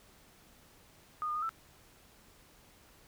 sine tone with pitch steps, 1230 / 1214 / 1235 / 1326 Hz, D#6 / D#6 / D#6 / E6, -20 / -43 / -13 / +10 cents, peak -32 dBFS, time 1.22-1.492 s, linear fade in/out 0 ms, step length 68 ms, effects pink hiss -61 dBFS RMS until 3.07 s

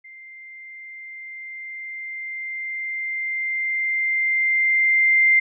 sine tone with level ramp, 2093 Hz, C7, in tune, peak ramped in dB -40 to -12 dBFS, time 0.04-5.4 s, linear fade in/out 10 ms, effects none

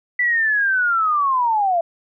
sine linear sweep, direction down, 1985 to 659.3 Hz, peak -15 dBFS, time 0.19-1.81 s, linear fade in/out 5 ms, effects none

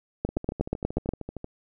two click trains, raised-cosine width 2 ms, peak -11 / -21 dBFS, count 8 / 16, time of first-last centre 0.25-1.09 / 0.29-1.444 s, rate 8.33 / 13 Hz, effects none

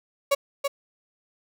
35% pulse tone with echo, 560 Hz, C#5, 18 cents sharp, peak -16 dBFS, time 0.31-0.35 s, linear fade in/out 10 ms, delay 330 ms, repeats 1, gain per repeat -5 dB, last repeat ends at 0.68 s, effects none

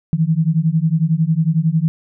sine beating tone pair, 155.56 / 166.56 Hz, D#3 / E3, 0 / +18 cents, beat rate 11 Hz, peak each -16 dBFS, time 0.13-1.88 s, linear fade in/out 0 ms, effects none

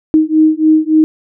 sine beating tone pair, 311.1 / 314.6 Hz, D#4 / D#4, 0 / +19 cents, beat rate 3.5 Hz, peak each -10 dBFS, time 0.14-1.04 s, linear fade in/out 0 ms, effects none

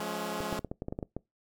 10% pulse chord, Db major, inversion first, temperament equal with one note detuned, 174.61 / 211.2 / 277.2 Hz, F3 / Ab3 / Db4, 0 / +29 / 0 cents, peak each -30 / -27 / -32 dBFS, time 0-0.59 s, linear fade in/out 2 ms
clicks, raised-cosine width 2 ms, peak -21 dBFS, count 11, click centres 0.405 / 0.527 / 0.592 / 0.647 / 0.715 / 0.821 / 0.884 / 0.925 / 0.989 / 1.028 / 1.166 s
effects noise-tail reverb RT60 0.2 s tail -24 dB re dry + MP3 96 kbps

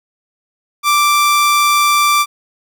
sawtooth tone, 1174.7 Hz, D6, in tune, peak -6 dBFS, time 0.83-2.26 s, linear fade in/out 50 ms, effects none

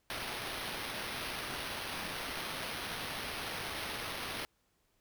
white noise with sample-and-hold, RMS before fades -40 dBFS, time 0.1-4.45 s, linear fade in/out 0 ms, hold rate 7350 Hz, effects pink hiss -75 dBFS RMS until 5 s

